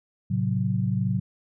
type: chord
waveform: sine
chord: F# diminished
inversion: first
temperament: just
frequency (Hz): 111 / 133.2 / 185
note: A2 / C3 / F#3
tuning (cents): +16 / +31 / 0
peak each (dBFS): -26 / -27 / -26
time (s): 0.3-1.2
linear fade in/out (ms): 10
effects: none